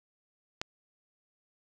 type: click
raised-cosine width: 0.2 ms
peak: -15 dBFS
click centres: 0.615 s
effects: none